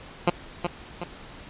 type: tone with echo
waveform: 10% pulse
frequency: 174.61 Hz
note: F3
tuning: in tune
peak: -9 dBFS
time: 0.27-0.3 s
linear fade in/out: 5 ms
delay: 370 ms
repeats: 2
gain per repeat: -6 dB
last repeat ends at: 1.04 s
effects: pink hiss -44 dBFS RMS until 1.49 s + resampled to 8000 Hz